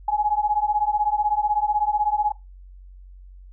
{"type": "beating tone pair", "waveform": "sine", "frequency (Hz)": [830.6, 846.6], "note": ["G#5", "G#5"], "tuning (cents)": [0, 33], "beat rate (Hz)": 16, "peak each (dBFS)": -22, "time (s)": [0.08, 2.32], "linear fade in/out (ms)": 5, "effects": ["noise-tail reverb RT60 0.2 s tail -19 dB re dry", "added 46 Hz sine -41 dBFS peak until 3.52 s"]}